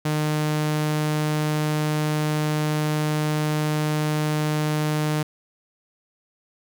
sawtooth tone, 152.3 Hz, D#3, 37 cents flat, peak -17 dBFS, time 0.05-5.23 s, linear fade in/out 5 ms, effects none

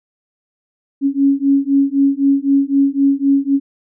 sine beating tone pair, 275 / 278.9 Hz, C#4 / C#4, -14 / +11 cents, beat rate 3.9 Hz, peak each -14 dBFS, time 1.01-3.6 s, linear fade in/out 50 ms, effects none

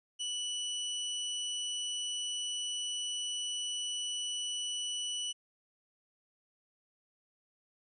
sawtooth tone, 2960 Hz, F#7, in tune, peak -31 dBFS, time 0.19-5.33 s, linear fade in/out 20 ms, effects resampled to 24000 Hz

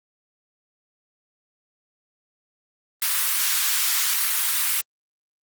white high-pass noise, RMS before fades -22 dBFS, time 3.02-4.81 s, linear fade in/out 2 ms, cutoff 1100 Hz, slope 24 dB/octave, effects Opus 32 kbps

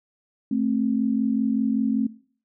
sine tone pair together, 220 / 265.2 Hz, A3 / C4, 0 / +23 cents, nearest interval minor third, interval 323 cents, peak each -23 dBFS, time 0.51-2.07 s, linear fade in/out 5 ms, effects noise-tail reverb RT60 0.5 s tail -21 dB re dry

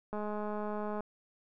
click train, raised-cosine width 1 ms, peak -25 dBFS, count 185, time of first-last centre 0.13-1.006 s, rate 210 Hz, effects none

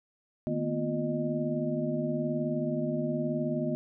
sine tone cluster, 153 / 227 / 246 / 350.5 / 614 Hz, D#3 / A#3 / B3 / F4 / D#5, -29 / -46 / -7 / +6 / -23 cents, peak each -34 / -36 / -32 / -36 / -34 dBFS, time 0.47-3.75 s, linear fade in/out 0 ms, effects none

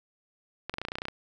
clicks, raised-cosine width 0.3 ms, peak -17 dBFS, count 12, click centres 0.696 / 0.74 / 0.784 / 0.816 / 0.851 / 0.885 / 0.919 / 0.955 / 0.985 / 1.019 / 1.054 / 1.084 s, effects none

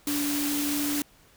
sine tone in noise, 290 Hz, D4, 22 cents flat, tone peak -27 dBFS, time 0.07-1.02 s, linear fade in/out 2 ms, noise white, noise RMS -31 dBFS, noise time 0.07-1.02 s, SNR +1 dB, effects pink hiss -58 dBFS RMS until 1.36 s

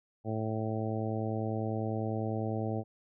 harmonic tone, 110 Hz, A2, in tune, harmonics 1 / 2 / 3 / 4 / 5 / 6 / 7, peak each -34 / -37 / -39 / -40 / -41 / -42 / -42 dBFS, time 0.24-2.84 s, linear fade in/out 50 ms, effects none

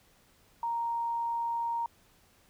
sine tone, 932.3 Hz, A#5, in tune, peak -29 dBFS, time 0.63-1.86 s, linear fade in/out 2 ms, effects pink hiss -64 dBFS RMS until 2.49 s

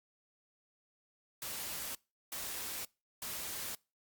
white noise bursts, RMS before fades -41 dBFS, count 3, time 1.42-3.75 s, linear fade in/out 2 ms, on 530 ms, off 370 ms, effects noise-tail reverb RT60 0.3 s tail -25 dB re dry + Opus 48 kbps

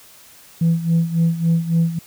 sine tone with tremolo, 166.2 Hz, E3, 15 cents sharp, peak -10 dBFS, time 0.61-1.99 s, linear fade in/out 5 ms, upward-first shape sine, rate 3.6 Hz, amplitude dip 80%, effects tanh soft clip ceiling -10 dBFS + white hiss -46 dBFS RMS until 2.06 s

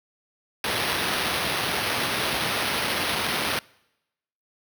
white noise with sample-and-hold, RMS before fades -26 dBFS, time 0.64-3.59 s, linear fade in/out 2 ms, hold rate 7350 Hz, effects noise-tail reverb RT60 0.9 s tail -25 dB re dry + high-pass 80 Hz 12 dB/octave

